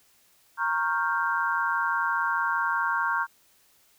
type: chord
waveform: sine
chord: G half-diminished seventh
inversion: first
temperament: equal with one note detuned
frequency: 932.3 / 1097.3 / 1396.9 / 1568 Hz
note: Bb5 / Db6 / F6 / G6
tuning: 0 / -18 / 0 / 0 cents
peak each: -29 dBFS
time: 0.57-3.27 s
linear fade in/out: 50 ms
effects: white hiss -62 dBFS RMS until 3.98 s